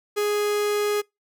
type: tone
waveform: 45% pulse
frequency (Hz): 415.3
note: G#4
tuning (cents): 0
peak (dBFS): -21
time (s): 0.16-1.02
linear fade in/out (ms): 20
effects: noise-tail reverb RT60 0.2 s tail -26 dB re dry